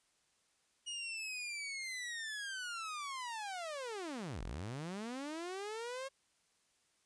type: linear two-way sweep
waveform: sawtooth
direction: down then up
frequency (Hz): 2897 to 34.99 to 547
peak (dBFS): -37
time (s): 0.86-6.09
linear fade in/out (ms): 20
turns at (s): 4.43
effects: white hiss -75 dBFS RMS until 7.05 s + resampled to 22050 Hz